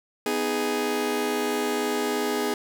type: chord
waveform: sawtooth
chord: G# minor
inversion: first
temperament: just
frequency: 249.2 / 311.5 / 415.3 Hz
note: B3 / D#4 / G#4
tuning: +16 / +2 / 0 cents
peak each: -26 / -27 / -22 dBFS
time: 0.26-2.54 s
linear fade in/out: 2 ms
effects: none